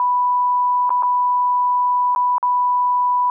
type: tone with dropouts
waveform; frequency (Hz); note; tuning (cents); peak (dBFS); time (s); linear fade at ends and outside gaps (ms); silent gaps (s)
sine; 987.8; B5; 0; -14; 0-3.3; 1; 0.894-0.904 / 1.025-1.032 / 2.15-2.16 / 2.382-2.428
effects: none